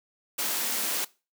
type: high-pass noise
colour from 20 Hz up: white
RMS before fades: -29 dBFS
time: 0.38-1.05 s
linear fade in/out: 10 ms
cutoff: 190 Hz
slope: 48 dB/octave
effects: noise-tail reverb RT60 0.3 s tail -21 dB re dry